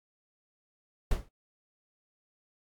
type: noise with exponential decay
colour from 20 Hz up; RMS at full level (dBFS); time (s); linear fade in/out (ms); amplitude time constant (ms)
brown; -22; 1.11-1.29; 5; 38
effects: AAC 64 kbps